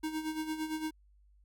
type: tone with tremolo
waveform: square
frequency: 313 Hz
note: D#4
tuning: 10 cents sharp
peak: -32 dBFS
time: 0.03-0.91 s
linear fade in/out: 10 ms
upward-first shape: sine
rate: 8.8 Hz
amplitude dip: 65%
effects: added 50 Hz sine -60 dBFS peak until 1.44 s + MP3 96 kbps